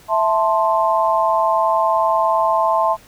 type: chord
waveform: sine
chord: A minor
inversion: second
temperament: equal with one note detuned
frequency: 659.3 / 880 / 1049.5 Hz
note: E5 / A5 / C6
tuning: 0 / 0 / +5 cents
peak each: -18 dBFS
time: 0.08-2.97 s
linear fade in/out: 50 ms
effects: pink hiss -47 dBFS RMS until 3.07 s